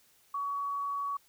sine tone, 1128 Hz, C#6, 30 cents sharp, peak -31 dBFS, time 0.34-1.17 s, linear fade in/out 5 ms, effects white hiss -65 dBFS RMS until 1.28 s

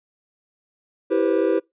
triangle chord, C major seventh, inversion first, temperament equal with one note detuned, 329.6 / 392 / 486.2 / 523.3 Hz, E4 / G4 / B4 / C5, 0 / 0 / -27 / 0 cents, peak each -20 / -20 / -21 / -23 dBFS, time 1.1-1.6 s, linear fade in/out 20 ms, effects noise-tail reverb RT60 0.2 s tail -25 dB re dry + resampled to 8000 Hz

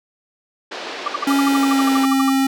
pink band-pass noise, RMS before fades -30 dBFS, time 0.71-2.06 s, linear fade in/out 10 ms, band 330 to 4900 Hz, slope 24 dB/octave
sine tone bursts, 1174.7 Hz, D6, in tune, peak -17 dBFS, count 16, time 1.06-2.296 s, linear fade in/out 5 ms, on 21 ms, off 60 ms
square tone with pitch glide, 277.2 to 268.8 Hz, C#4 to C4, 0 to +47 cents, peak -15 dBFS, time 1.27-2.47 s, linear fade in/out 5 ms, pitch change -53 cents, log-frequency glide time 1.46-1.93 s
effects none

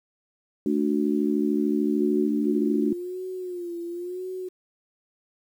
sine chord, D major, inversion second, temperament just, 220.2 / 293.7 / 367.1 Hz, A3 / D4 / F#4, +2 / 0 / -14 cents, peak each -25 / -24 / -27 dBFS, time 0.66-2.93 s, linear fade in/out 2 ms
sine tone with vibrato, 356.5 Hz, F4, 36 cents sharp, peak -30 dBFS, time 1.98-4.49 s, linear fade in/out 10 ms, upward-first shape sine, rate 0.96 Hz, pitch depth 73 cents each way
effects 9-bit

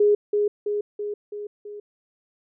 sine tone with echo, 414.4 Hz, G#4, 4 cents flat, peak -14 dBFS, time 0-0.15 s, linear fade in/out 5 ms, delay 330 ms, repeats 5, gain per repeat -4 dB, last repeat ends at 1.8 s, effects none

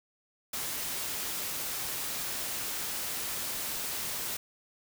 white noise, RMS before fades -35 dBFS, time 0.53-4.37 s, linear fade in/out 5 ms, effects none

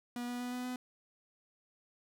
45% pulse tone with pitch steps, 242.3 / 244.4 / 246.5 / 248.7 / 250.8 Hz, B3 / B3 / B3 / B3 / B3, -33 / -18 / -3 / +12 / +27 cents, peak -37 dBFS, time 0.16-0.76 s, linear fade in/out 2 ms, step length 120 ms, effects none

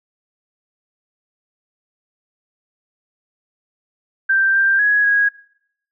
sine tone with pitch steps, 1570 / 1582 / 1670 / 1650 Hz, G6 / G6 / G#6 / G#6, +2 / +15 / +9 / -12 cents, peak -12 dBFS, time 4.29-5.29 s, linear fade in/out 10 ms, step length 250 ms, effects noise-tail reverb RT60 0.7 s tail -21 dB re dry

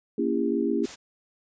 sine chord, A# diminished seventh, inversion none, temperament just, 233.1 / 279.7 / 335.6 / 402.8 Hz, A#3 / C#4 / E4 / G4, 0 / +16 / +31 / +47 cents, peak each -28 dBFS, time 0.18-0.86 s, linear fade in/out 5 ms
white noise, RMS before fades -40 dBFS, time 0.83-0.96 s, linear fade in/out 20 ms
effects resampled to 16000 Hz

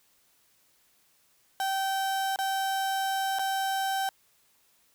35% pulse tone with dropouts, 775 Hz, G5, 20 cents flat, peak -25 dBFS, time 1.6-4.09 s, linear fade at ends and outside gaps 1 ms, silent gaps 2.36-2.388 / 3.387-3.393 s, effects white hiss -66 dBFS RMS until 4.94 s

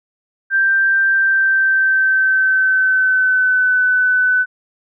sine tone with pitch glide, 1574 to 1503.8 Hz, G6 to F#6, +7 to +28 cents, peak -11 dBFS, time 0.5-4.46 s, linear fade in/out 50 ms, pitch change -79 cents, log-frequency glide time 1.09-3.8 s, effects none

